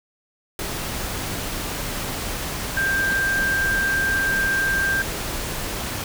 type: tone in noise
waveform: sine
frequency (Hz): 1582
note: G6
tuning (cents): +15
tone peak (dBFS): -19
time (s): 2.77-5.02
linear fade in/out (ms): 2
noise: pink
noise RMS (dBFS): -28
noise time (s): 0.59-6.04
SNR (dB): +6
effects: none